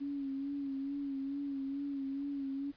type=tone with vibrato; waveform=sine; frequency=277.2 Hz; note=C#4; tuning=in tune; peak=-35 dBFS; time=0-2.72 s; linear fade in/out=20 ms; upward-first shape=sine; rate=2.3 Hz; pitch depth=42 cents each way; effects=pink hiss -64 dBFS RMS until 2.76 s + resampled to 11025 Hz